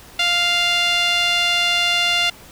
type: tone with band-pass filter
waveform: sawtooth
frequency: 698.5 Hz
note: F5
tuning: in tune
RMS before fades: -18 dBFS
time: 0.19-2.3 s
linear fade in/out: 5 ms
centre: 3100 Hz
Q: 2.4
effects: pink hiss -43 dBFS RMS until 2.51 s